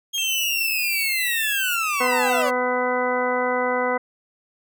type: linear sweep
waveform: 30% pulse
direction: down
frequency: 3264 to 523.3 Hz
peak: -20 dBFS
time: 0.13-2.51 s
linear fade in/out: 20 ms
type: tone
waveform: square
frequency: 2682 Hz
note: E7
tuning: 29 cents sharp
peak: -27 dBFS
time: 0.18-2.42 s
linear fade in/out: 0 ms
type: high-pass noise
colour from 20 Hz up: pink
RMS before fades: -31 dBFS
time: 0.28-1.76 s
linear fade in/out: 5 ms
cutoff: 11000 Hz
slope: 48 dB/octave
type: harmonic tone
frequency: 249.9 Hz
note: B3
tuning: 21 cents sharp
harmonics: 1 / 2 / 3 / 4 / 5 / 6 / 8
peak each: -30 / -23 / -28 / -27 / -30 / -30 / -29 dBFS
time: 2-3.98 s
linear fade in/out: 10 ms
effects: none